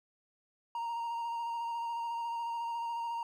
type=tone with vibrato; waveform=triangle; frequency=932.3 Hz; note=A#5; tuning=in tune; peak=-32 dBFS; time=0.75-3.23 s; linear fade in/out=2 ms; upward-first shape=square; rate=14 Hz; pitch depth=15 cents each way; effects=none